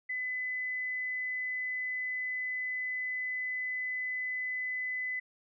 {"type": "tone", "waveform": "sine", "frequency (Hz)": 2010, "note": "B6", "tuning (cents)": 30, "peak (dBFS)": -32, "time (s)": [0.09, 5.2], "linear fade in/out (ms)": 10, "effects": []}